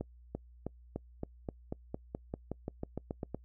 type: accelerating click train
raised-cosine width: 2 ms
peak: -23 dBFS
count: 17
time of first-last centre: 0.01-3.346 s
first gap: 340 ms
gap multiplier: 0.93
effects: noise-tail reverb RT60 0.1 s tail -26 dB re dry + added 60 Hz sine -54 dBFS peak until 3.44 s